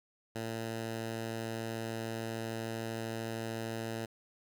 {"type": "tone", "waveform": "10% pulse", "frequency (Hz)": 113.3, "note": "A#2", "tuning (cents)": -49, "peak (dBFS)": -28, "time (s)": [0.35, 4.06], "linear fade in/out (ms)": 10, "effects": []}